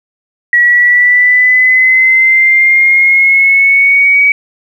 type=exponential sweep; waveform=sine; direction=up; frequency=1920 to 2272 Hz; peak=-4 dBFS; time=0.53-4.32 s; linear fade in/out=2 ms; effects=7-bit